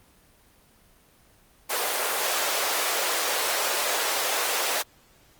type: high-pass noise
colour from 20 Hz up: pink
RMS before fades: -26 dBFS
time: 1.69-4.83 s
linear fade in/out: 20 ms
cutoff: 470 Hz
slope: 24 dB/octave
effects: pink hiss -58 dBFS RMS until 5.39 s + Opus 24 kbps